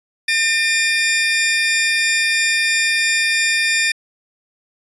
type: tone pair together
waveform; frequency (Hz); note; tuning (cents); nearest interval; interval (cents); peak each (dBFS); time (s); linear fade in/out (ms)
sawtooth; 1809 / 2411; A6 / D7; +48 / +45; perfect fourth; 497; -14; 0.28-3.92; 5
effects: resampled to 22050 Hz

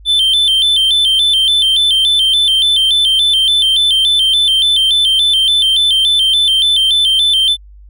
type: tone with vibrato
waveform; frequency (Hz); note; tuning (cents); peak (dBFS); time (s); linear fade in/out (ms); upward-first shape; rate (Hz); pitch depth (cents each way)
triangle; 3322; G#7; 0; -7; 0.05-7.57; 50; square; 3.5; 100
effects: added 50 Hz sine -35 dBFS peak until 7.89 s

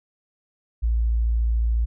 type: tone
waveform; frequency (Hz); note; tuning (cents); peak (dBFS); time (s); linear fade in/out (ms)
sine; 57; A#1; -38; -18; 0.82-1.86; 20
effects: none

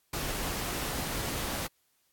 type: noise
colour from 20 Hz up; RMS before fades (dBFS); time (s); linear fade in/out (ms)
pink; -34; 0.13-1.67; 5
effects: white hiss -72 dBFS RMS until 2.12 s + AAC 64 kbps

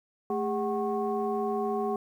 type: tone cluster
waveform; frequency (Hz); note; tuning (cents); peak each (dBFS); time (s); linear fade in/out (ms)
sine; 219.5 / 406.5 / 746 / 1092; A3 / G#4 / F#5 / C#6; -4 / -37 / +14 / -26; -33 / -29 / -32 / -37; 0.3-1.96; 2
effects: tanh soft clip ceiling -16 dBFS + 10-bit

